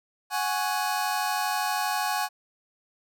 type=chord; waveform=sawtooth; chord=F# suspended second; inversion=none; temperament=just; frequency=740 / 832.5 / 1110 Hz; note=F#5 / G#5 / C#6; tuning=0 / +4 / +2 cents; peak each=-26 / -24 / -28 dBFS; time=0.3-2.29 s; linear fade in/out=50 ms; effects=none